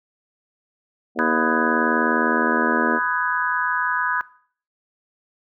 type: harmonic tone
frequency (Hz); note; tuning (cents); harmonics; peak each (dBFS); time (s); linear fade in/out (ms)
79.5; D#2; +38; 3 / 4 / 5 / 6 / 7 / 8 / 9; -24 / -26 / -28 / -30 / -31 / -32 / -33; 1.15-3; 50
type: chord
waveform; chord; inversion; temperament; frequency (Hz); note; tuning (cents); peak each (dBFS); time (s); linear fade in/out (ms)
sine; G# minor seventh; first; just; 996.7 / 1245.9 / 1495.1 / 1661.2; B5 / D#6 / F#6 / G#6; +16 / +2 / +18 / 0; -25 / -27 / -24 / -24; 1.19-4.21; 0
effects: noise-tail reverb RT60 0.5 s tail -19 dB re dry